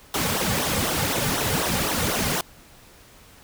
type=noise with flanger; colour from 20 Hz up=pink; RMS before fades=-24 dBFS; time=0.14-2.41 s; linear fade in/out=2 ms; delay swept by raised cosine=0.41 to 3.11 ms; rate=4 Hz; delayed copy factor=-0.9; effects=pink hiss -50 dBFS RMS until 3.43 s